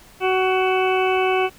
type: harmonic tone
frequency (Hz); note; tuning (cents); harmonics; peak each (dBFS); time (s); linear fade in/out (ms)
374.1; F#4; +19; 1 / 2 / 3 / 4 / 6 / 7 / 8; -19 / -22 / -27 / -30 / -29 / -27 / -33; 0.2-1.5; 50
effects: pink hiss -48 dBFS RMS until 1.58 s